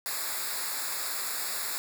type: noise with comb filter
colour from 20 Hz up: white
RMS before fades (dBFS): -33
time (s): 0.06-1.78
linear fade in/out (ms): 0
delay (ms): 0.33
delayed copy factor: -0.85
effects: none